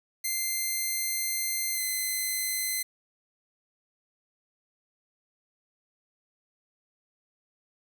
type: tone with pitch glide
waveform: 5% pulse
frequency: 2085 to 2050 Hz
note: C7 to C7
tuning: -7 to -36 cents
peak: -18 dBFS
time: 0.24-2.83 s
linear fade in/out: 10 ms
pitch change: -29 cents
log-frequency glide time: 1.74-1.8 s
effects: none